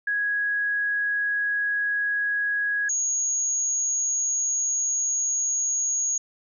sine tone pair in turn, 1661.2 / 6645 Hz, G#6 / G#8, 0 / 0 cents, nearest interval 2 octaves, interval 2400 cents, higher second, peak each -22 dBFS, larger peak neither, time 0.07-2.89 / 2.89-6.18 s, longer second, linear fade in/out 5 ms, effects none

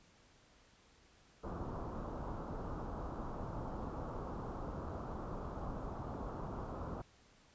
pink low-pass noise, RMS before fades -43 dBFS, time 1.43-7.02 s, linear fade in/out 10 ms, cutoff 1300 Hz, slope 48 dB/octave, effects pink hiss -66 dBFS RMS until 7.54 s + resampled to 16000 Hz

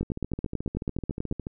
two click trains, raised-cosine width 3 ms, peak -20 / -15 dBFS, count 21 / 13, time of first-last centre 0.03-1.469 / 0.01-1.313 s, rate 13.9 / 9.21 Hz, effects none

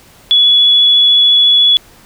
sine tone with vibrato, 3400 Hz, G#7, 40 cents sharp, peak -5 dBFS, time 0.31-1.77 s, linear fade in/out 0 ms, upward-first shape sine, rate 14 Hz, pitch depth 9 cents each way, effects pink hiss -43 dBFS RMS until 2.05 s

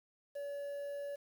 triangle tone with quantisation, 569 Hz, C#5, 45 cents sharp, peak -37 dBFS, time 0.35-1.16 s, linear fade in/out 10 ms, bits 10, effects none

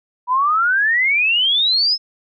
sine exponential sweep, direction up, 968 to 5274 Hz, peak -13 dBFS, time 0.27-1.98 s, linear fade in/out 50 ms, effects none

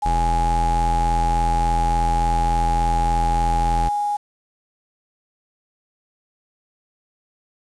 sine tone with pitch glide, 830.6 to 825.8 Hz, G#5 to G#5, 0 to -10 cents, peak -19 dBFS, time 0.02-4.17 s, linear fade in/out 10 ms, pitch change -10 cents, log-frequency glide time 0.75-3.71 s
square tone, 41.73 Hz, E1, 22 cents sharp, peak -20 dBFS, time 0.05-3.89 s, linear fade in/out 10 ms
effects resampled to 22050 Hz + 7-bit

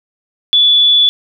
sine tone, 3446 Hz, A7, 37 cents flat, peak -6 dBFS, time 0.53-1.09 s, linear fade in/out 0 ms, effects none

